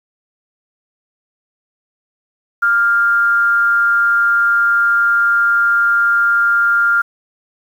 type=tone with frequency modulation; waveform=sine; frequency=1396.9 Hz; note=F6; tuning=in tune; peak=-10 dBFS; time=2.62-7.02 s; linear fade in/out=10 ms; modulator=204 Hz; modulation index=0.31; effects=7-bit